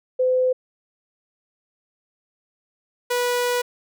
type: tone pair in turn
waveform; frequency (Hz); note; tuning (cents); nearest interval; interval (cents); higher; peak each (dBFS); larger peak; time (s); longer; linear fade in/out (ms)
sine / sawtooth; 510 / 489.2; C5 / B4; -44 / -16; minor second; 72; first; -16; neither; 0.19-0.53 / 3.1-3.62; second; 10
effects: none